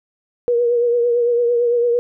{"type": "tone with vibrato", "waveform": "sine", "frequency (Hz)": 477.6, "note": "A#4", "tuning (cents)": 42, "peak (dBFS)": -13, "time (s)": [0.48, 1.99], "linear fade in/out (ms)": 0, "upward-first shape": "triangle", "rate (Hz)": 8.9, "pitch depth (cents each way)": 42, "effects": []}